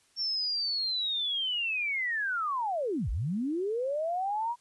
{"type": "linear two-way sweep", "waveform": "sine", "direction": "down then up", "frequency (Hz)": [5480, 43.65, 974], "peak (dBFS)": -28, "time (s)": [0.16, 4.56], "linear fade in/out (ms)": 50, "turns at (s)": 3.1, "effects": ["white hiss -66 dBFS RMS until 4.6 s", "resampled to 24000 Hz"]}